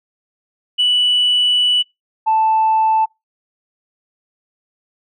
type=tone pair in turn; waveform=sine; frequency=2960 / 880 Hz; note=F#7 / A5; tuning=0 / 0 cents; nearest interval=octave + major sixth; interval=2100 cents; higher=first; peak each=-10 dBFS; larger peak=neither; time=0.78-1.83 / 2.26-3.06 s; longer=first; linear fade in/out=20 ms; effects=noise-tail reverb RT60 0.2 s tail -26 dB re dry + tanh soft clip ceiling -8 dBFS